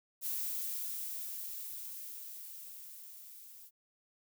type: noise with level ramp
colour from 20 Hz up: violet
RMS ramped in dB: -36 to -54 dBFS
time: 0.21-3.71 s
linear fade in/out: 50 ms
effects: none